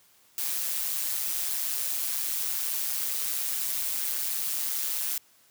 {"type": "noise with amplitude modulation", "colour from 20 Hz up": "blue", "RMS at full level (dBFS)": -27, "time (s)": [0.38, 5.18], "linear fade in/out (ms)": 2, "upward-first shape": "sine", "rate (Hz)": 140, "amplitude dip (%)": 65, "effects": ["white hiss -61 dBFS RMS until 5.5 s", "high-pass 60 Hz 12 dB/octave"]}